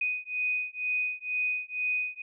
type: beating tone pair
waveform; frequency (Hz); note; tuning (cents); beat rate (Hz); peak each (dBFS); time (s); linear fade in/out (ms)
sine; 2491 / 2493.1; D#7 / D#7; +1 / +3; 2.1; -31; 0.01-2.22; 5
effects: none